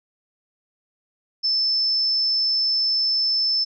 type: tone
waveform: sine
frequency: 5274 Hz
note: E8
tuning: in tune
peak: -18 dBFS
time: 1.43-3.65 s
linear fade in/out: 20 ms
effects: none